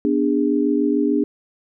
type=chord; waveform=sine; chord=G# diminished; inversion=first; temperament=equal with one note detuned; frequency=246.9 / 293.7 / 408.6 Hz; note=B3 / D4 / G#4; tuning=0 / 0 / -28 cents; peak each=-21 / -18 / -22 dBFS; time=0.05-1.24 s; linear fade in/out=0 ms; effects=none